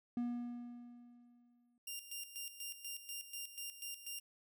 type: tone with exponential decay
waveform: triangle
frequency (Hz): 240.8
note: B3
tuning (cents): -44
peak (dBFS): -32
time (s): 0.17-1.78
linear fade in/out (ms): 2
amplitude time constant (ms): 350
type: tone with tremolo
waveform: 10% pulse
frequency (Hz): 2794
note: F7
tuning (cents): 0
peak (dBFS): -34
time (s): 1.87-4.2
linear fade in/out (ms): 5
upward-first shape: square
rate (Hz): 4.1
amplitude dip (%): 70
effects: none